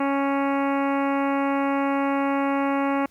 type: harmonic tone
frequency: 277.2 Hz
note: C#4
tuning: in tune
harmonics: 1 / 2 / 3 / 4 / 5 / 6 / 7 / 8 / 9 / 10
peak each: -23 / -28 / -28 / -30 / -35 / -40 / -39 / -38 / -42 / -44 dBFS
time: 0-3.06 s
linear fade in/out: 5 ms
effects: pink hiss -59 dBFS RMS until 3.1 s